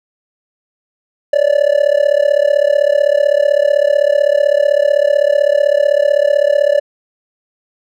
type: tone with amplitude modulation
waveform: triangle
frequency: 579 Hz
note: D5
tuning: 25 cents flat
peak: -3 dBFS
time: 1.33-6.8 s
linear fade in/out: 5 ms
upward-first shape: sine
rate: 35.8 Hz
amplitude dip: 95%
effects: none